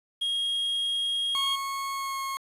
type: tone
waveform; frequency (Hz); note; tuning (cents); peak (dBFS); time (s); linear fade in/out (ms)
triangle; 3265; G#7; -30; -24; 0.21-1.56; 10
type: tone with pitch glide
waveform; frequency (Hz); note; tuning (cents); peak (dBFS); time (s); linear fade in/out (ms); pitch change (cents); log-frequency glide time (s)
40% pulse; 1096 to 1085.9; C#6 to C#6; -20 to -36; -29; 1.35-2.37; 0; -16; 1.94-2.19
effects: resampled to 32000 Hz + 9-bit